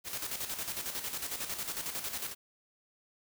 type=noise with tremolo; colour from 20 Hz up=white; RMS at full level=-36 dBFS; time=0.04-2.35 s; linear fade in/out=50 ms; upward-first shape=square; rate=11 Hz; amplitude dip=55%; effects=none